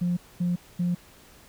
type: tone bursts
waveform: sine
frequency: 176.2 Hz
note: F3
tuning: 16 cents sharp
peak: -21 dBFS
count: 3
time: 0.01-0.95 s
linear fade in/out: 10 ms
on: 160 ms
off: 230 ms
effects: tanh soft clip ceiling -19 dBFS + pink hiss -53 dBFS RMS until 1.48 s